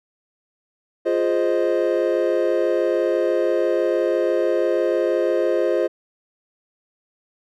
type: chord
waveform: triangle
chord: F minor seventh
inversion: none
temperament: equal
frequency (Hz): 349.2 / 415.3 / 523.3 / 622.3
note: F4 / Ab4 / C5 / Eb5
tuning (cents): 0 / 0 / 0 / 0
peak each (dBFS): -20 / -22 / -20 / -22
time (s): 1.05-5.88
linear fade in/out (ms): 20
effects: none